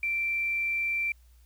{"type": "tone with quantisation", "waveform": "sine", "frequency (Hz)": 2349, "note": "D7", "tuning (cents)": 0, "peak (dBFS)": -26, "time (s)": [0.03, 1.12], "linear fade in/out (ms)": 2, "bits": 9, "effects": ["added 60 Hz sine -54 dBFS peak until 1.45 s", "white hiss -68 dBFS RMS until 1.45 s"]}